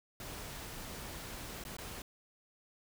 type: noise with dropouts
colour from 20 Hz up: pink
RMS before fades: -45 dBFS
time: 0.2-2.02 s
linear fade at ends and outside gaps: 2 ms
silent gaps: 1.639-1.65 / 1.768-1.784 s
effects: none